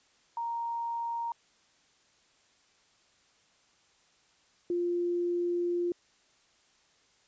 sine tone pair in turn, 932.3 / 349.2 Hz, A#5 / F4, 0 / 0 cents, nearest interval octave + perfect fourth, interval 1700 cents, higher first, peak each -31 / -27 dBFS, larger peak second, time 0.37-1.32 / 4.7-5.92 s, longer second, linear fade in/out 2 ms, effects white hiss -66 dBFS RMS until 7.27 s + resampled to 16000 Hz

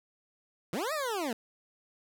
20% pulse linear two-way sweep, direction up then down, 146.83 to 646 to 212 Hz, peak -26 dBFS, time 0.73-1.33 s, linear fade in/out 2 ms, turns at 0.93 s, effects none

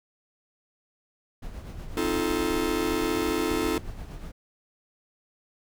brown noise with tremolo, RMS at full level -36 dBFS, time 1.42-4.32 s, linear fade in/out 10 ms, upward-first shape sine, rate 8.2 Hz, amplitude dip 45%
45% pulse chord, F dominant seventh, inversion second, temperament just, 261.9 / 314.3 / 349.2 / 436.5 Hz, C4 / Eb4 / F4 / A4, +2 / +18 / 0 / -14 cents, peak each -33 / -29 / -30 / -30 dBFS, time 1.97-3.78 s, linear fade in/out 2 ms
effects none

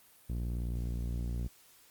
sawtooth tone with low-pass filter, 59.3 Hz, A#1, 30 cents sharp, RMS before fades -35 dBFS, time 0.29-1.48 s, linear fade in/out 10 ms, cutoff 260 Hz, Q 0.65, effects white hiss -61 dBFS RMS until 1.9 s + Opus 32 kbps

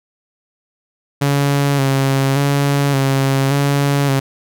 sawtooth tone with vibrato, 138.59 Hz, C#3, in tune, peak -9 dBFS, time 1.21-4.2 s, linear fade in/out 10 ms, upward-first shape square, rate 0.87 Hz, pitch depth 33 cents each way, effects none

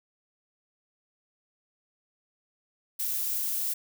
violet noise, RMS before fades -30 dBFS, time 2.99-3.74 s, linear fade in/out 10 ms, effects none

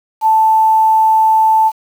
sine tone with quantisation, 880 Hz, A5, in tune, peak -7 dBFS, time 0.21-1.72 s, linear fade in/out 50 ms, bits 6, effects none

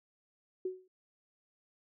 sine tone with exponential decay, 371.4 Hz, F#4, 7 cents sharp, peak -30 dBFS, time 0.65-0.88 s, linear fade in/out 5 ms, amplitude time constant 50 ms, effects none

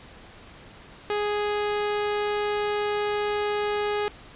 sawtooth tone, 415.3 Hz, G#4, in tune, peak -20 dBFS, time 1.1-4.08 s, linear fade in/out 0 ms, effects pink hiss -47 dBFS RMS until 4.35 s + resampled to 8000 Hz

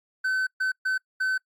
triangle tone bursts at uneven times, 1524 Hz, G6, 49 cents flat, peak -21 dBFS, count 4, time 0.24-0.47 / 0.6-0.72 / 0.85-0.98 / 1.2-1.38 s, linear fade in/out 10 ms, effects noise-tail reverb RT60 0.1 s tail -25 dB re dry + AAC 64 kbps

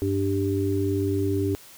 harmonic tone, 98 Hz, G2, in tune, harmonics 1 / 3 / 4, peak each -26 / -26 / -26 dBFS, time 0.02-1.55 s, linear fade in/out 0 ms, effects white hiss -48 dBFS RMS until 1.77 s

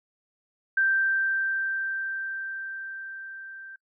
sine tone with level ramp, 1568 Hz, G6, in tune, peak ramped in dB -19 to -40 dBFS, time 0.77-3.76 s, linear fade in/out 5 ms, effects noise-tail reverb RT60 0.1 s tail -24 dB re dry

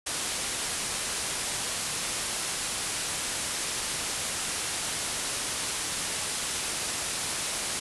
white low-pass noise, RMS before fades -32 dBFS, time 0.06-7.8 s, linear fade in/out 10 ms, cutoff 11000 Hz, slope 96 dB/octave, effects none

